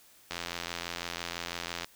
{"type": "click train", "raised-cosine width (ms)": 0.2, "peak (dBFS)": -17, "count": 133, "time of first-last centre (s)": [0.31, 1.845], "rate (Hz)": 86, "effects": ["white hiss -59 dBFS RMS until 1.95 s"]}